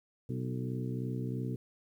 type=harmonic tone with a mistuned harmonic; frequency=63 Hz; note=B1; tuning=35 cents sharp; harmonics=2 / 3 / 4 / 5 / 6 / 7; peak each=-35 / -41 / -40 / -45 / -46 / -46 dBFS; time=0.29-1.56 s; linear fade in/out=5 ms; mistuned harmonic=6; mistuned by=-32 cents; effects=11-bit